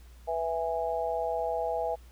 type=chord; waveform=sine; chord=E major; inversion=second; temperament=just; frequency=494.4 / 659.3 / 824.1 Hz; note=B4 / E5 / G#5; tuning=+2 / 0 / -14 cents; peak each=-33 / -31 / -33 dBFS; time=0.27-1.96 s; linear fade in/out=20 ms; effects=added 60 Hz sine -49 dBFS peak until 2.11 s + pink hiss -61 dBFS RMS until 2.11 s